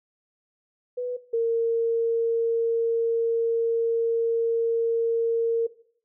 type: tone pair in turn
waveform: sine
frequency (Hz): 493.9 / 460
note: B4 / A#4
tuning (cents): 0 / -23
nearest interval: minor second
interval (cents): 123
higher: first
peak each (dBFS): -26 / -20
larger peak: second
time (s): 0.97-1.17 / 1.33-5.67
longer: second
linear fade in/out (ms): 10
effects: noise-tail reverb RT60 0.6 s tail -17 dB re dry